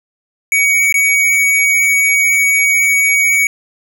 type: tone with dropouts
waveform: square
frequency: 2251 Hz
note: C#7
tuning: 26 cents sharp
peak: -10 dBFS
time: 0.52-3.47 s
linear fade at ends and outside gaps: 1 ms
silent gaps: 0.925-0.942 s
effects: none